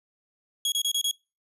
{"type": "tone bursts", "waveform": "sawtooth", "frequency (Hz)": 3322, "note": "G#7", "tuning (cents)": 0, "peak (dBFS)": -20, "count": 5, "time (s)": [0.65, 1.112], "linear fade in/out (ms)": 2, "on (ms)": 70, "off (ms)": 28, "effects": ["noise-tail reverb RT60 0.3 s tail -26 dB re dry", "resampled to 32000 Hz"]}